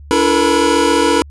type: tone cluster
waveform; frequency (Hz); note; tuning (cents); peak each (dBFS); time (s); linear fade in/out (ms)
square; 290.8 / 337.8 / 446 / 480.9 / 972; D4 / E4 / A4 / B4 / B5; -17 / +42 / +23 / -46 / -28; -18; 0.11-1.22; 0
effects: added 72 Hz sine -33 dBFS peak until 1.3 s + resampled to 24000 Hz